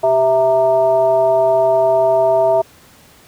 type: tone with frequency modulation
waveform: sine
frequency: 657 Hz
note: E5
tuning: 6 cents flat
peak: -10 dBFS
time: 0.03-2.62 s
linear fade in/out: 10 ms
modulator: 265 Hz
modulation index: 0.69
effects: pink hiss -46 dBFS RMS until 3.27 s + high-pass 60 Hz 12 dB/octave